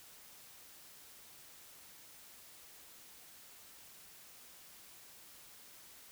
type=silence; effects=white hiss -57 dBFS RMS until 6.11 s